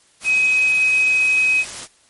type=tone in noise; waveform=sine; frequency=2532 Hz; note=D#7; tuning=30 cents sharp; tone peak=-13 dBFS; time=0.24-1.65 s; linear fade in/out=50 ms; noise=white; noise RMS=-31 dBFS; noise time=0.2-1.88 s; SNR=+15 dB; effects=white hiss -55 dBFS RMS until 2.09 s + MP3 48 kbps